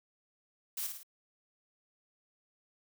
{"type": "noise with echo", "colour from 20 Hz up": "blue", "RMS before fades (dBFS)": -37, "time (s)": [0.77, 0.87], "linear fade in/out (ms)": 5, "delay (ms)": 54, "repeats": 3, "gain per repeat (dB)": -5, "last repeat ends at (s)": 1.032, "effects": []}